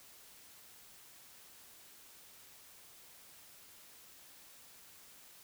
silence, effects white hiss -58 dBFS RMS until 5.43 s

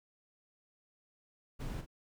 brown noise with echo, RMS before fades -40 dBFS, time 1.59-1.82 s, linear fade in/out 20 ms, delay 43 ms, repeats 1, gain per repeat -8 dB, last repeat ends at 1.863 s, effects none

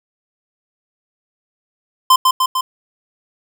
square tone with echo, 1036 Hz, C6, 17 cents flat, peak -7 dBFS, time 2.1-2.16 s, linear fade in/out 5 ms, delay 150 ms, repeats 3, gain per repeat -3 dB, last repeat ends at 2.61 s, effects none

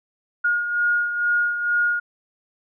sine beating tone pair, 1431 / 1433.2 Hz, F6 / F6, +42 / +44 cents, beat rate 2.2 Hz, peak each -19 / -27 dBFS, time 0.44-2 s, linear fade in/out 10 ms, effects none

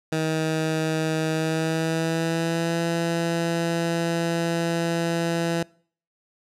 15% pulse tone with pitch glide, 158.5 to 167.92 Hz, D#3 to E3, +32 to +32 cents, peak -16 dBFS, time 0.12-5.63 s, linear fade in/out 5 ms, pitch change +100 cents, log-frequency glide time 1.3-2.81 s, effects noise-tail reverb RT60 0.5 s tail -24 dB re dry + low-pass 10000 Hz 12 dB/octave

